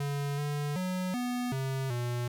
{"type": "tone with pitch steps", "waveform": "square", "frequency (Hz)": [142.4, 145.9, 183.9, 246.3, 133.7, 121.2], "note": ["C#3", "D3", "F#3", "B3", "C3", "B2"], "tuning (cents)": [47, -11, -10, -5, 38, -32], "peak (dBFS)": -31, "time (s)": [0, 2.28], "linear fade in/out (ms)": 5, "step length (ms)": 380, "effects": []}